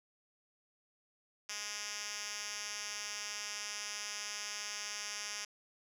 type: tone with band-pass filter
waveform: 5% pulse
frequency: 207.7 Hz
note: G#3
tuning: in tune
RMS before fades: -42 dBFS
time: 1.49-5.45 s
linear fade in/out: 5 ms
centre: 5000 Hz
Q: 2.1
effects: none